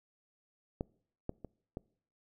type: clicks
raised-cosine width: 2 ms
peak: -21 / -22 / -30 / -26 dBFS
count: 4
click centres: 0.809 / 1.294 / 1.447 / 1.771 s
effects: noise-tail reverb RT60 0.6 s tail -25 dB re dry